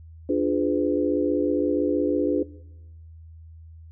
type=chord; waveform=sine; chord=D diminished seventh; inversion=none; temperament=equal with one note detuned; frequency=293.7 / 349.2 / 415.3 / 505.1 Hz; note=D4 / F4 / Ab4 / Cb5; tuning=0 / 0 / 0 / +39 cents; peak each=-23 / -26 / -27 / -27 dBFS; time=0.29-2.43 s; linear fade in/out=5 ms; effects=noise-tail reverb RT60 0.9 s tail -19 dB re dry + added 81 Hz sine -42 dBFS peak until 3.91 s